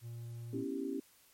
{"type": "tone", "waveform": "triangle", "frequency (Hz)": 117.5, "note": "A#2", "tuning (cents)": 14, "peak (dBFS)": -40, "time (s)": [0.01, 0.65], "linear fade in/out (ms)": 50}
{"type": "chord", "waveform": "sine", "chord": "C# half-diminished seventh", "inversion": "third", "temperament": "equal", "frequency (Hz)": [246.9, 277.2, 329.6, 392], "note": ["B3", "C#4", "E4", "G4"], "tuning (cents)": [0, 0, 0, 0], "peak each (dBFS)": [-44, -38, -43, -41], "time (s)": [0.53, 1], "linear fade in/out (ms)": 5}
{"effects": ["white hiss -65 dBFS RMS until 1.33 s", "MP3 64 kbps"]}